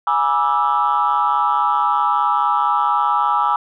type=chord; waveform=sine; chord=E dominant seventh; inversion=first; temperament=equal with one note detuned; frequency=830.6 / 969.7 / 1174.7 / 1318.5 Hz; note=G#5 / B5 / D6 / E6; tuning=0 / -32 / 0 / 0 cents; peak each=-19 dBFS; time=0.07-3.56 s; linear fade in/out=2 ms; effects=tanh soft clip ceiling -7 dBFS